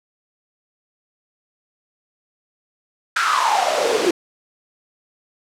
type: noise with high-pass filter sweep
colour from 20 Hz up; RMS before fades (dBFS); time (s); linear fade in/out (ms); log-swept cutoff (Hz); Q
pink; -18; 3.16-4.11; 5; 1500 to 340; 7.8
effects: low-pass 7000 Hz 12 dB/octave